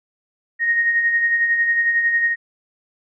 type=tone with tremolo; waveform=sine; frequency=1864.7 Hz; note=A#6; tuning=in tune; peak=-13 dBFS; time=0.59-2.36 s; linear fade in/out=50 ms; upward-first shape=sine; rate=11 Hz; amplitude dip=45%; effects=none